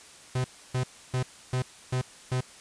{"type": "tone bursts", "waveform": "45% pulse", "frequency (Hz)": 127.5, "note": "C3", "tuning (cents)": -44, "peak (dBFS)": -25, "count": 6, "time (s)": [0.35, 2.408], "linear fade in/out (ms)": 5, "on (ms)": 93, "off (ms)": 300, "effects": ["white hiss -50 dBFS RMS until 2.6 s", "resampled to 22050 Hz"]}